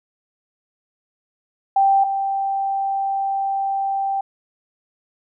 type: tone pair in turn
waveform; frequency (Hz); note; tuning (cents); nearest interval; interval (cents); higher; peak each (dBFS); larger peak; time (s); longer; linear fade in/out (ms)
sine; 784 / 784; G5 / G5; 0 / 0; unison; 0; neither; -12 / -19; first; 1.76-2.04 / 2.04-4.21; second; 5
effects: none